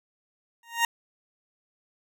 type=tone with exponential growth; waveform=20% pulse; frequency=932.3 Hz; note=A#5; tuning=in tune; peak=-13 dBFS; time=0.63-0.85 s; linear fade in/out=2 ms; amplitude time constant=46 ms; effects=none